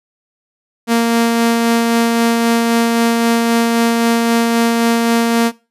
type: tone with tremolo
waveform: sawtooth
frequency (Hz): 231.9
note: A#3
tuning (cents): -9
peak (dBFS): -6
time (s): 0.87-5.52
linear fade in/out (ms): 50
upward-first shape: sine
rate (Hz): 3.8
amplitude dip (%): 25
effects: noise-tail reverb RT60 0.3 s tail -21 dB re dry + resampled to 32000 Hz